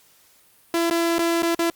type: tone with dropouts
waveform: sawtooth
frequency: 336.4 Hz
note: E4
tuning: 35 cents sharp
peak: -15 dBFS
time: 0.74-1.7 s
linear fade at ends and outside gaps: 2 ms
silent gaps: 0.9-0.909 / 1.184-1.191 / 1.423-1.43 / 1.548-1.591 s
effects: white hiss -56 dBFS RMS until 1.75 s + Opus 48 kbps